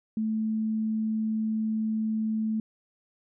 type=tone; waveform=sine; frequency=218.9 Hz; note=A3; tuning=9 cents flat; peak=-25 dBFS; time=0.17-2.6 s; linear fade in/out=2 ms; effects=none